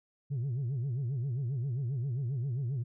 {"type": "tone with vibrato", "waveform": "sine", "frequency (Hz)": 128.5, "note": "C3", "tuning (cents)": -31, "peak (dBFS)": -28, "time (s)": [0.3, 2.84], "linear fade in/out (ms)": 20, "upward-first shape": "sine", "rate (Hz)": 7.5, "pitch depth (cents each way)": 200, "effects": ["tanh soft clip ceiling -29 dBFS"]}